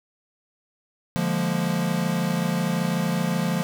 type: chord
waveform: square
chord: Bb dominant seventh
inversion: first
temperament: equal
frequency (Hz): 146.83 / 174.61 / 207.7 / 233.1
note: D3 / F3 / Ab3 / Bb3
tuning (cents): 0 / 0 / 0 / 0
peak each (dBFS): -31 / -25 / -30 / -31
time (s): 1.16-3.63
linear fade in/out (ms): 0
effects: none